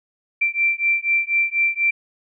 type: beating tone pair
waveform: sine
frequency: 2349 / 2353.1 Hz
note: D7 / D7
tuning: 0 / +3 cents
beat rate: 4.1 Hz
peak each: -20 dBFS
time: 0.41-1.91 s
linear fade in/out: 10 ms
effects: none